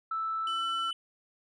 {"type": "tone with pitch glide", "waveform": "sine", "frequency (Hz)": [1318.5, 1344.7], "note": ["E6", "E6"], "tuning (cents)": [0, 34], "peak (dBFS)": -29, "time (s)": [0.11, 0.91], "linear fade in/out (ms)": 5, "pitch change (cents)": 34, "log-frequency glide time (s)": [0.42, 0.63]}
{"type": "tone", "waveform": "triangle", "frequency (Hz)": 2995, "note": "F#7", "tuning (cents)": 20, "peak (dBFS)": -32, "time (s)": [0.47, 0.93], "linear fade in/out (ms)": 2}
{"effects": ["tanh soft clip ceiling -23 dBFS", "resampled to 22050 Hz"]}